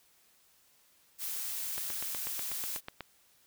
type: noise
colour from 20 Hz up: blue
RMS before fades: -37 dBFS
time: 1.18-2.81 s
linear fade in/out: 50 ms
type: click train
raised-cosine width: 0.3 ms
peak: -23 dBFS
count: 11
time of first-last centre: 1.78-3.007 s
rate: 8.15 Hz
effects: white hiss -66 dBFS RMS until 3.46 s